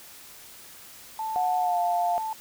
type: tone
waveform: sine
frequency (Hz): 880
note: A5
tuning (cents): 0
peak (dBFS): -28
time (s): 1.19-2.33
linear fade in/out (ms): 2
type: tone with pitch glide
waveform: sine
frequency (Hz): 730 to 701.5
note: F#5 to F5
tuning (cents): -24 to +8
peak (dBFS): -23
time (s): 1.36-2.18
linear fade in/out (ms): 0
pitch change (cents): -68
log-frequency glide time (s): 1.59-1.79
effects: white hiss -47 dBFS RMS until 2.4 s